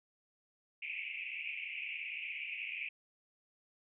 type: band-pass noise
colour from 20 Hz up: white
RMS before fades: -42 dBFS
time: 0.82-2.89 s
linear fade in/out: 5 ms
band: 2200 to 2700 Hz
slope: 96 dB/octave
effects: none